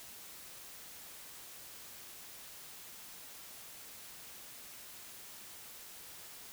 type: silence
effects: white hiss -51 dBFS RMS until 6.52 s